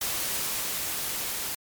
white noise with level ramp, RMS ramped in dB -29 to -32 dBFS, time 0.01-1.55 s, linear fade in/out 5 ms, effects MP3 96 kbps

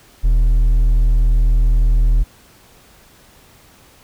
triangle tone with hard clipping, 40 Hz, D#1, 49 cents sharp, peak -11 dBFS, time 0.23-2.24 s, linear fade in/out 20 ms, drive 7 dB, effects pink hiss -48 dBFS RMS until 4.03 s

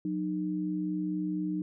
sine tone pair together, 182.19 / 306.4 Hz, F#3 / D#4, -26 / -27 cents, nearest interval major sixth, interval 899 cents, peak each -33 / -31 dBFS, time 0.05-1.62 s, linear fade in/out 2 ms, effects none

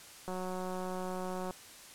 click train, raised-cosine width 1 ms, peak -26 dBFS, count 227, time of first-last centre 0.28-1.508 s, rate 184 Hz, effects white hiss -52 dBFS RMS until 1.94 s + low-pass 11000 Hz 12 dB/octave

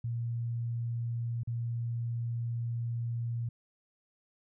sine tone with dropouts, 117.5 Hz, A#2, 14 cents sharp, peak -31 dBFS, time 0.04-3.49 s, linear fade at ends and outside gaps 5 ms, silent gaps 1.434-1.473 s, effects none

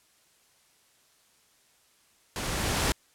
pink noise with level ramp, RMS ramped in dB -33 to -25 dBFS, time 2.36-2.92 s, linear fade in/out 0 ms, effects white hiss -64 dBFS RMS until 3.14 s + low-pass 11000 Hz 12 dB/octave

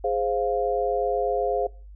sine chord, F minor, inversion first, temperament equal, 415.3 / 523.3 / 698.5 Hz, Ab4 / C5 / F5, 0 / 0 / 0 cents, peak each -26 dBFS, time 0.04-1.67 s, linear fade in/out 5 ms, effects noise-tail reverb RT60 0.4 s tail -23 dB re dry + added 50 Hz sine -41 dBFS peak until 1.95 s

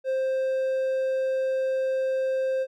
triangle tone, 526 Hz, C5, 9 cents sharp, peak -21 dBFS, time 0.04-2.67 s, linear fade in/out 50 ms, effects none

